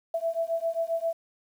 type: beating tone pair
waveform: sine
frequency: 659.3 / 666.8 Hz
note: E5 / E5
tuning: 0 / +20 cents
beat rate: 7.5 Hz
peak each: -29 dBFS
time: 0.14-1.13 s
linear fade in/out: 5 ms
effects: 9-bit